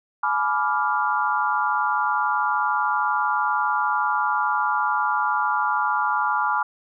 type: chord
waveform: sine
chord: G# diminished seventh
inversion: none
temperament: equal with one note detuned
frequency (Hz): 847.6 / 987.8 / 1174.7 / 1396.9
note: G#5 / B5 / D6 / F6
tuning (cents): +35 / 0 / 0 / 0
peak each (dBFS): -25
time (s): 0.23-6.63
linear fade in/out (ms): 5
effects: none